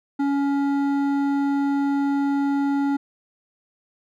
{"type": "tone with hard clipping", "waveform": "sine", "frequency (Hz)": 280.4, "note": "C#4", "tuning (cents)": 20, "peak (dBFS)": -21, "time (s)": [0.19, 2.97], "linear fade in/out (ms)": 10, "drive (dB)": 10, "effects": []}